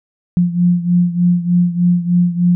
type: beating tone pair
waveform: sine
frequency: 175 / 178.3 Hz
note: F3 / F3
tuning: +4 / +36 cents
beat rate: 3.3 Hz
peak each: -12 / -16 dBFS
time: 0.37-2.55 s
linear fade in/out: 0 ms
effects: none